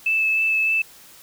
sine tone with vibrato, 2623 Hz, E7, 9 cents flat, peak -17 dBFS, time 0.06-0.82 s, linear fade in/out 5 ms, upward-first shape sine, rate 3.3 Hz, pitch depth 11 cents each way, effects white hiss -47 dBFS RMS until 1.22 s

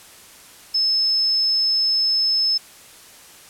sine tone, 5220 Hz, E8, 18 cents flat, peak -16 dBFS, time 0.74-2.58 s, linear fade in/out 10 ms, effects white hiss -45 dBFS RMS until 3.49 s + low-pass 12000 Hz 12 dB/octave

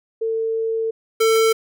sine / square tone pair in turn, 449 / 446.9 Hz, A4 / A4, +35 / +27 cents, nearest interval unison, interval 8 cents, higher first, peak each -19 / -14 dBFS, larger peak second, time 0.21-0.91 / 1.2-1.53 s, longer first, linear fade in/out 10 ms, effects none

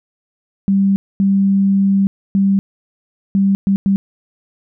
sine tone bursts at uneven times, 196 Hz, G3, in tune, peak -10 dBFS, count 6, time 0.68-0.96 / 1.2-2.07 / 2.35-2.59 / 3.35-3.55 / 3.67-3.76 / 3.86-3.96 s, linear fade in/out 0 ms, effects none

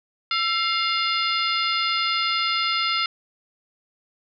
harmonic tone with a mistuned harmonic, 705 Hz, F5, 16 cents sharp, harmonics 2 / 3 / 4 / 5 / 6 / 7, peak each -25 / -27 / -28 / -29 / -30 / -30 dBFS, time 0.31-3.06 s, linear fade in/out 2 ms, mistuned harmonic 2, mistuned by -83 cents, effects none

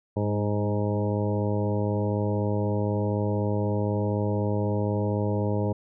harmonic tone with a mistuned harmonic, 104 Hz, G#2, 3 cents sharp, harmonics 1 / 2 / 3 / 4 / 5 / 6 / 8 / 9, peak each -26 / -30 / -33 / -32 / -32 / -36 / -39 / -40 dBFS, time 0.16-5.73 s, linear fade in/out 10 ms, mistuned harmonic 2, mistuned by -25 cents, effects none

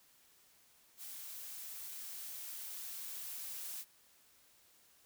blue noise with level ramp, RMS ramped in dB -48 to -44 dBFS, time 0.97-3.85 s, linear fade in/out 50 ms, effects white hiss -67 dBFS RMS until 5.05 s

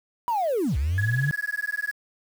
sine linear two-way sweep, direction down then up, 987.8 to 63 to 149.8 Hz, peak -21 dBFS, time 0.28-1.31 s, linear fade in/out 0 ms, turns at 0.77 s
sine tone with tremolo, 1681 Hz, G#6, 20 cents sharp, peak -22 dBFS, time 0.98-1.92 s, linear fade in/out 0 ms, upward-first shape sine, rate 20 Hz, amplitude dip 100%
effects tanh soft clip ceiling -12 dBFS + 7-bit

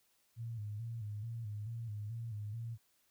sine tone with vibrato, 110 Hz, A2, in tune, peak -39 dBFS, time 0.36-2.78 s, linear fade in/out 50 ms, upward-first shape square, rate 2.3 Hz, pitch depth 87 cents each way, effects white hiss -74 dBFS RMS until 3.1 s

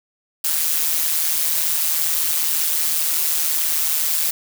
blue noise with amplitude modulation, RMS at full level -17 dBFS, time 0.44-4.31 s, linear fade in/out 5 ms, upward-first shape sine, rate 158 Hz, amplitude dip 65%, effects none

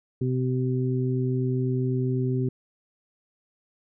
harmonic tone, 128 Hz, C3, 38 cents flat, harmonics 1 / 2 / 3, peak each -24 / -29 / -30 dBFS, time 0.21-2.49 s, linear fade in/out 5 ms, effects none

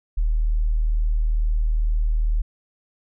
sine tone, 38.89 Hz, D#1, in tune, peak -17 dBFS, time 0.17-2.42 s, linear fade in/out 10 ms, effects none

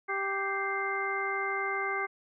harmonic tone with a mistuned harmonic, 392 Hz, G4, in tune, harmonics 1 / 2 / 3 / 4 / 5, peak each -36 / -37 / -35 / -36 / -34 dBFS, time 0.08-2.07 s, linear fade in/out 20 ms, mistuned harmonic 5, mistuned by +110 cents, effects none

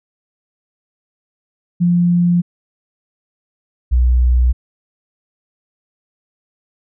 sine tone pair in turn, 174.61 / 61.61 Hz, F3 / B1, 0 / -4 cents, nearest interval octave + tritone, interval 1804 cents, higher first, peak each -10 / -9 dBFS, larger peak second, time 1.8-2.42 / 3.91-4.53 s, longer neither, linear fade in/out 20 ms, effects none

